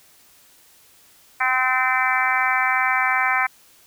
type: harmonic tone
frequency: 257.3 Hz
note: C4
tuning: 29 cents flat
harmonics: 3 / 4 / 5 / 6 / 7 / 8 / 9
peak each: -25 / -25 / -25 / -25 / -25 / -25 / -25 dBFS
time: 1.4-3.47 s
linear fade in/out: 10 ms
effects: white hiss -53 dBFS RMS until 3.86 s